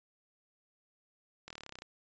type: slowing click train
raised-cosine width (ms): 0.2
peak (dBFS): -28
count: 13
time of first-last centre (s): 1.48-1.821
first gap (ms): 24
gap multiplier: 1.03
effects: resampled to 16000 Hz